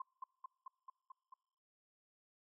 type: tone with echo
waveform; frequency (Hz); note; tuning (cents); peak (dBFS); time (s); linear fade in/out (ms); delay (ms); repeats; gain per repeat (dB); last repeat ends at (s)
sine; 1046.5; C6; 0; -40; 0-0.02; 5; 220; 6; -2; 1.34
effects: noise-tail reverb RT60 1.0 s tail -25 dB re dry